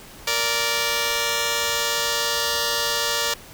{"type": "tone pair together", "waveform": "5% pulse", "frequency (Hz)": [466.2, 582.8], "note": ["A#4", "D5"], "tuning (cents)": [0, -13], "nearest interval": "major third", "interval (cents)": 387, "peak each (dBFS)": -12, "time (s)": [0.27, 3.34], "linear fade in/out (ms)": 5, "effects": ["pink hiss -43 dBFS RMS until 3.53 s"]}